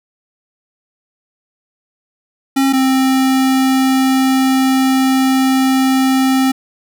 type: tone pair in turn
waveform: square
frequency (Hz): 270 / 263.7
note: C#4 / C4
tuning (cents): -45 / +14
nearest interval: unison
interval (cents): 41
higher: first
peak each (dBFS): -11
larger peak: neither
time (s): 2.56-2.73 / 2.73-6.52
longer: second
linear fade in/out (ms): 10
effects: none